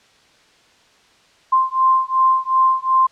sine beating tone pair, 1046 / 1048.7 Hz, C6 / C6, -1 / +4 cents, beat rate 2.7 Hz, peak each -16 dBFS, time 1.52-3.07 s, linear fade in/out 10 ms, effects white hiss -53 dBFS RMS until 3.11 s + low-pass 5000 Hz 12 dB/octave

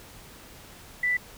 sine tone, 1981 Hz, B6, 5 cents sharp, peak -22 dBFS, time 1.03-1.17 s, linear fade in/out 5 ms, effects pink hiss -48 dBFS RMS until 1.37 s

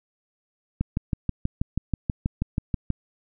click train, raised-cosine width 5 ms, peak -11 dBFS, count 14, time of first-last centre 0.81-2.903 s, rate 6.21 Hz, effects none

